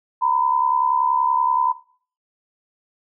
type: tone pair together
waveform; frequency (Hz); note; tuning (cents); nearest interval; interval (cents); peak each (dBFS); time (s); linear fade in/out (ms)
sine; 932.3 / 1002.8; A#5 / B5; 0 / +26; minor second; 126; -20 / -18; 0.21-1.73; 20
effects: noise-tail reverb RT60 0.5 s tail -20 dB re dry